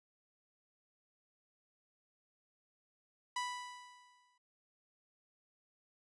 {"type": "tone with exponential decay", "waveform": "sawtooth", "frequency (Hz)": 987.8, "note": "B5", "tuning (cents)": 0, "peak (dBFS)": -31, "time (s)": [3.36, 4.38], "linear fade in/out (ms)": 5, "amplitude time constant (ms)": 220, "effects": ["noise-tail reverb RT60 0.3 s tail -23 dB re dry", "resampled to 22050 Hz"]}